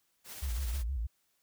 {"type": "noise with tremolo", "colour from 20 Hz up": "white", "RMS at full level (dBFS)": -44, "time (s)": [0.24, 0.84], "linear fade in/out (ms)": 50, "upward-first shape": "triangle", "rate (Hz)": 16, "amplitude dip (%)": 40}
{"type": "tone with vibrato", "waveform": "sine", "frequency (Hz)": 61.74, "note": "B1", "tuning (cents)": 0, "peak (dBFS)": -31, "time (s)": [0.42, 1.07], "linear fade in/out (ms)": 10, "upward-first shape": "square", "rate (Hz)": 6.4, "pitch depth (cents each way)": 170}
{"effects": ["white hiss -75 dBFS RMS until 1.42 s"]}